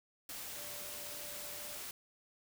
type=tone in noise; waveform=sine; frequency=587.3 Hz; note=D5; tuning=in tune; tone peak=-54 dBFS; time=0.56-1.77 s; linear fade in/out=2 ms; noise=white; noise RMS=-45 dBFS; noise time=0.29-1.91 s; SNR=-12 dB; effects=none

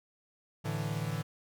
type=chord; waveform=45% pulse; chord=A suspended fourth; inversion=none; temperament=equal; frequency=110 / 146.83 / 164.81 Hz; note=A2 / D3 / E3; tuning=0 / 0 / 0 cents; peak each=-37 / -36 / -37 dBFS; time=0.64-1.23 s; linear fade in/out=20 ms; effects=none

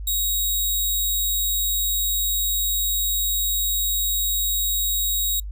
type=tone; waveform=5% pulse; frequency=3800 Hz; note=A#7; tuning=33 cents sharp; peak=-13 dBFS; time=0.07-5.4 s; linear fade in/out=5 ms; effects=noise-tail reverb RT60 0.1 s tail -25 dB re dry + added 50 Hz sine -29 dBFS peak until 5.51 s

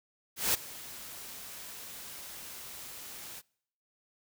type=noise with ADSR envelope; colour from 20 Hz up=white; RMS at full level=-26 dBFS; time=0.36-3.42 s; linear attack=180 ms; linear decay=15 ms; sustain=-19 dB; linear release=35 ms; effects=noise-tail reverb RT60 0.7 s tail -26 dB re dry

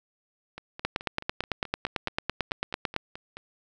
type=two click trains; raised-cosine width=0.3 ms; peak=-10 / -23 dBFS; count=20 / 14; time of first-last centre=0.85-2.963 / 0.58-3.37 s; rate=8.99 / 4.66 Hz; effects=none

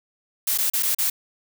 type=noise with dropouts; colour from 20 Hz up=blue; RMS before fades=-22 dBFS; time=0.47-1.1 s; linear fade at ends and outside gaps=5 ms; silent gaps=0.577-0.584 / 0.7-0.735 / 0.826-0.83 / 0.948-0.985 s; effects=none

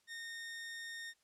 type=tone; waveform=sawtooth; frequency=1839 Hz; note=A#6; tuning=24 cents flat; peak=-40 dBFS; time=0.07-1.14 s; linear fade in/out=50 ms; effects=white hiss -75 dBFS RMS until 1.23 s + low-pass 9000 Hz 12 dB/octave

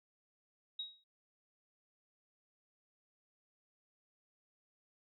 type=tone with exponential decay; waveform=sine; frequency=3800 Hz; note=A#7; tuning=33 cents sharp; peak=-36 dBFS; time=0.79-1.04 s; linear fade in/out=5 ms; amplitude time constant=54 ms; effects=none

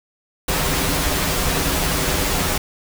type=noise with comb filter; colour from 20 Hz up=pink; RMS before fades=-20 dBFS; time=0.48-2.58 s; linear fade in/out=5 ms; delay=9 ms; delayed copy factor=-0.65; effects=none

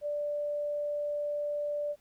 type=tone; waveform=sine; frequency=587 Hz; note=D5; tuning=1 cent flat; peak=-30 dBFS; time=0.01-1.96 s; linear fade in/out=50 ms; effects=pink hiss -68 dBFS RMS until 2 s

